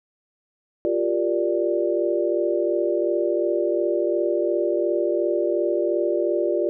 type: chord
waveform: sine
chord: G minor seventh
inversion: third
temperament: equal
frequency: 349.2 / 392 / 466.2 / 587.3 Hz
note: F4 / G4 / Bb4 / D5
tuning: 0 / 0 / 0 / 0 cents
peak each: -23 / -26 / -28 / -24 dBFS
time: 0.85-6.69 s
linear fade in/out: 0 ms
effects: none